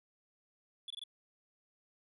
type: tone bursts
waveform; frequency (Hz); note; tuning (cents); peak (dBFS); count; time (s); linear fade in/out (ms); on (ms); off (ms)
triangle; 3438; A7; -41; -40; 4; 0.88-1.038; 2; 23; 22
effects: resampled to 32000 Hz